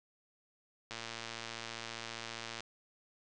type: click train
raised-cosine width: 0.2 ms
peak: -24 dBFS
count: 196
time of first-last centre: 0.91-2.606 s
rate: 115 Hz
effects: resampled to 24000 Hz